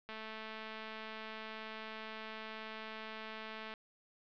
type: click train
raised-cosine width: 0.3 ms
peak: -30 dBFS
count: 800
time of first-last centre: 0.09-3.738 s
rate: 219 Hz
effects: low-pass 4000 Hz 12 dB/octave